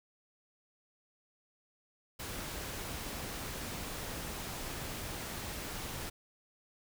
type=noise; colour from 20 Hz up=pink; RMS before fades=-41 dBFS; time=2.19-6.1 s; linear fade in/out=10 ms; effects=none